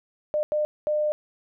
sine tone bursts at uneven times, 603 Hz, D5, 46 cents sharp, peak -21 dBFS, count 3, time 0.34-0.43 / 0.52-0.65 / 0.87-1.12 s, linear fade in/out 0 ms, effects none

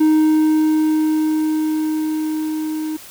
triangle tone with level ramp, 311.1 Hz, D#4, in tune, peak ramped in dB -8 to -19 dBFS, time 0-2.97 s, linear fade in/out 10 ms, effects white hiss -39 dBFS RMS until 3.1 s

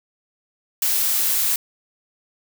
blue noise, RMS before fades -20 dBFS, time 0.82-1.56 s, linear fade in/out 2 ms, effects none

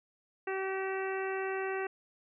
harmonic tone, 383.4 Hz, G4, 38 cents flat, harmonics 1 / 2 / 3 / 4 / 5 / 6 / 7, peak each -34 / -40 / -44 / -42 / -42 / -49 / -46 dBFS, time 0.47-1.87 s, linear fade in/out 5 ms, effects none

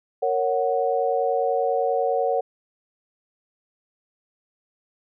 sine chord, F# major, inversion first, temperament equal with one note detuned, 464.3 / 554.4 / 740 Hz, A#4 / C#5 / F#5, -7 / 0 / 0 cents, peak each -24 / -24 / -24 dBFS, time 0.22-2.41 s, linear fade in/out 10 ms, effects none

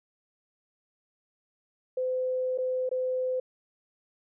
sine tone with dropouts, 511 Hz, C5, 41 cents flat, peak -26 dBFS, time 1.97-3.4 s, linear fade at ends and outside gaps 5 ms, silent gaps 2.577-2.584 / 2.892-2.913 s, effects none

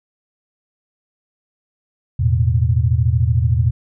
sine chord, E suspended fourth, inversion none, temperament equal, 82.41 / 110 / 123.47 Hz, E2 / A2 / B2, 0 / 0 / 0 cents, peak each -17 dBFS, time 2.19-3.71 s, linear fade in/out 10 ms, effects none

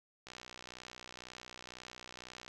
click train, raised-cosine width 0.2 ms, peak -30 dBFS, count 138, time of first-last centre 0.27-2.48 s, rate 62 Hz, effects none

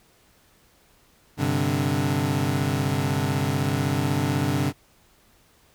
25% pulse chord, G suspended fourth, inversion none, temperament equal, 98 / 130.81 / 146.83 Hz, G2 / C3 / D3, 0 / 0 / 0 cents, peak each -24 / -22 / -22 dBFS, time 1.37-4.73 s, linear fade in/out 50 ms, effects pink hiss -59 dBFS RMS until 5.74 s

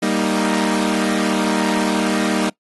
sawtooth chord, Eb major, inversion first, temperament equal, 196 / 233.1 / 311.1 Hz, G3 / Bb3 / Eb4, 0 / 0 / 0 cents, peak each -17 dBFS, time 0.02-2.5 s, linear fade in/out 10 ms, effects noise-tail reverb RT60 0.1 s tail -23 dB re dry + AAC 32 kbps

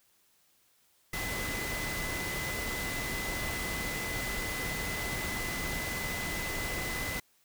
sine tone in noise, 2018 Hz, B6, 37 cents sharp, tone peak -37 dBFS, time 1.13-7.2 s, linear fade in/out 5 ms, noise pink, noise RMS -36 dBFS, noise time 1.13-7.2 s, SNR -4 dB, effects white hiss -68 dBFS RMS until 7.44 s

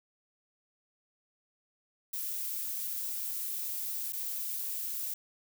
violet noise with dropouts, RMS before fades -36 dBFS, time 2.13-5.14 s, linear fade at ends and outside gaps 5 ms, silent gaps 4.124-4.131 s, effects none

